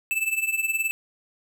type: tone with tremolo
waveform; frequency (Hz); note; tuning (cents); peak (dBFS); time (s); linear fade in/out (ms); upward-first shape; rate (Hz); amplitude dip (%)
square; 2637; E7; 0; -20; 0.11-0.91; 0; triangle; 19; 85
effects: none